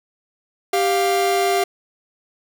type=tone pair together; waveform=45% pulse; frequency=393.3 / 700.8 Hz; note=G4 / F5; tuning=+6 / +6 cents; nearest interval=minor seventh; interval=1000 cents; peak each=-19 dBFS; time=0.73-1.64 s; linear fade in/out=5 ms; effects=none